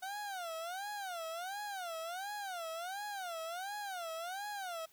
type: tone with vibrato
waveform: 30% pulse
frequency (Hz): 734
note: F#5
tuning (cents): -14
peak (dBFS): -37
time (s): 0.02-4.86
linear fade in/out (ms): 10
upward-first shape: sine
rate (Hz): 1.4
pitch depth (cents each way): 220
effects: white hiss -66 dBFS RMS until 4.92 s